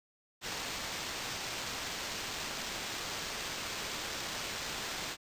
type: noise with sample-and-hold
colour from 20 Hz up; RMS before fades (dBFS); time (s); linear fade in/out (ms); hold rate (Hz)
white; -39; 0.41-5.17; 50; 11025
effects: resampled to 32000 Hz